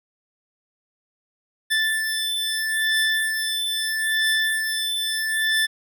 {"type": "beating tone pair", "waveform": "25% pulse", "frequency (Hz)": [1760, 1760.77], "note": ["A6", "A6"], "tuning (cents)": [0, 1], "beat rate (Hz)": 0.77, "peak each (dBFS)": -20, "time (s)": [1.7, 5.67], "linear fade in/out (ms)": 20, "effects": []}